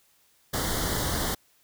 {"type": "band-stop noise", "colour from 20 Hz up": "pink", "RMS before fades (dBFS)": -28, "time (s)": [0.53, 1.35], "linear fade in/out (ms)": 10, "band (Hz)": [2100, 3000], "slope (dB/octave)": 96, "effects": ["white hiss -64 dBFS RMS until 1.63 s"]}